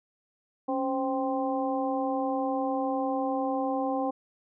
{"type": "harmonic tone with a mistuned harmonic", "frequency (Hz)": 261.6, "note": "C4", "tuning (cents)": 0, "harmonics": [1, 2, 3, 4], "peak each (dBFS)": [-30, -31, -31, -37], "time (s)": [0.68, 4.11], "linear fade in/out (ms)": 10, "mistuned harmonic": 1, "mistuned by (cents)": 84, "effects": []}